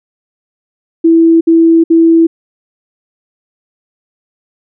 sine tone bursts, 329.6 Hz, E4, in tune, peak -3 dBFS, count 3, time 1.04-2.27 s, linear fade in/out 10 ms, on 370 ms, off 60 ms, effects none

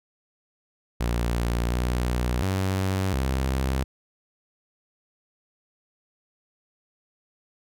sawtooth tone with pitch steps, 58.9 / 61 / 95.2 / 65.9 Hz, A#1 / B1 / F#2 / C2, +19 / -21 / +50 / +13 cents, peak -19 dBFS, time 1-3.84 s, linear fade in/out 10 ms, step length 710 ms, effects none

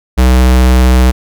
square tone, 63.2 Hz, B1, 41 cents sharp, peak -5 dBFS, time 0.17-1.12 s, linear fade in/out 20 ms, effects none

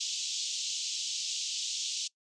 white band-pass noise, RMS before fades -35 dBFS, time 0-2.08 s, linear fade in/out 10 ms, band 2900 to 7100 Hz, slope 48 dB/octave, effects noise-tail reverb RT60 0.1 s tail -22 dB re dry + resampled to 22050 Hz

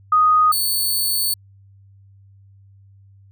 sine / 5% pulse tone pair in turn, 1244.5 / 4452 Hz, D#6 / C#8, 0 / +7 cents, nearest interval octave + minor seventh, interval 2207 cents, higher second, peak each -11 dBFS, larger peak neither, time 0.12-0.52 / 0.52-1.34 s, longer second, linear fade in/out 5 ms, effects added 98 Hz sine -46 dBFS peak until 3.31 s

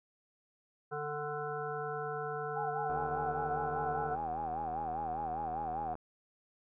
harmonic tone, 148.2 Hz, D3, 16 cents sharp, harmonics 1 / 3 / 5 / 7 / 9 / 10, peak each -45 / -39 / -41 / -47 / -43 / -46 dBFS, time 0.91-4.16 s, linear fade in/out 20 ms
sine tone with vibrato, 777 Hz, G5, 16 cents flat, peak -35 dBFS, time 2.56-5.94 s, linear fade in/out 5 ms, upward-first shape sine, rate 5 Hz, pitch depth 120 cents each way
click train, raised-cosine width 1 ms, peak -29 dBFS, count 245, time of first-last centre 2.9-5.954 s, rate 79.9 Hz
effects none

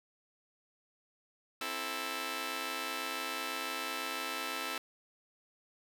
5% pulse chord, A minor, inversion first, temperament just, 264 / 330 / 440 Hz, C4 / E4 / A4, +16 / +2 / 0 cents, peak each -30 dBFS, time 1.61-4.78 s, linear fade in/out 2 ms, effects none

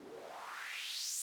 white noise with band-pass filter sweep, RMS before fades -44 dBFS, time 0-1.22 s, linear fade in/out 2 ms, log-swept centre 290 to 8400 Hz, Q 3.3, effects none

